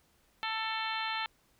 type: harmonic tone with a mistuned harmonic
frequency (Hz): 443.1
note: A4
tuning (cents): +12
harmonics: 2 / 3 / 4 / 5 / 6 / 7 / 8 / 9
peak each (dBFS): -37 / -39 / -40 / -41 / -42 / -42 / -43 / -44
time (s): 0.43-1.26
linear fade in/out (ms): 0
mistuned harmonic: 9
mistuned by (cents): +50
effects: pink hiss -69 dBFS RMS until 1.59 s